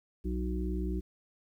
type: harmonic tone with a mistuned harmonic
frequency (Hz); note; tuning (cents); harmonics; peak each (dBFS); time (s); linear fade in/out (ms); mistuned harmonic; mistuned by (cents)
61.74; B1; 0; 1 / 3 / 5 / 6; -32 / -37 / -39 / -40; 0.24-1.01; 20; 6; -15
effects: 11-bit